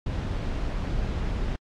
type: noise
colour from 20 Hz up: brown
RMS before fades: -28 dBFS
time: 0.06-1.56 s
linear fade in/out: 5 ms
effects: low-pass 5000 Hz 12 dB/octave + AAC 64 kbps